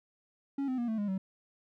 triangle tone with pitch steps, 277.2 / 257.1 / 238.5 / 221.3 / 205.3 / 190.43 Hz, C#4 / C4 / A#3 / A3 / G#3 / G3, 0 / -30 / +40 / +10 / -20 / -50 cents, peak -28 dBFS, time 0.58-1.18 s, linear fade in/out 5 ms, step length 100 ms, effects none

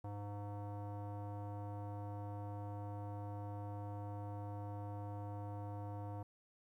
square tone with low-pass filter, 102.4 Hz, G#2, 24 cents flat, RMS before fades -45 dBFS, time 0.04-6.23 s, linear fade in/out 5 ms, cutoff 850 Hz, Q 2.9, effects 13-bit

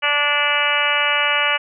harmonic tone, 291.3 Hz, D4, 14 cents flat, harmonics 2 / 3 / 4 / 5 / 6 / 7 / 8 / 9 / 10, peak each -27 / -27 / -24 / -24 / -25 / -25 / -22 / -25 / -22 dBFS, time 0.02-1.58 s, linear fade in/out 20 ms, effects none

